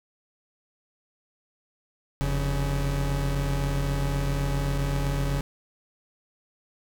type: tone pair together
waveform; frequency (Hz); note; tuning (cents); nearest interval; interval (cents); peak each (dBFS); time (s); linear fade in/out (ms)
40% pulse; 44.1 / 140; F1 / C#3; +18 / +18; octave + minor sixth; 2000; -26; 2.21-5.41; 0
effects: none